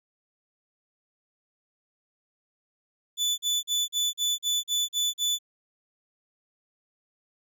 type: tone bursts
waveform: 30% pulse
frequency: 3484 Hz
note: A7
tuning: 18 cents flat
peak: -21 dBFS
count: 9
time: 3.17-5.388 s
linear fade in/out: 50 ms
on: 210 ms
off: 41 ms
effects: none